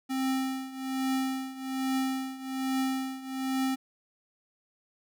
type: tone with tremolo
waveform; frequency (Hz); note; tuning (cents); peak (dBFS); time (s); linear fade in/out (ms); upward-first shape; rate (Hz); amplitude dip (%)
square; 263.9; C4; +15; -26; 0.09-3.76; 20; triangle; 1.2; 85
effects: none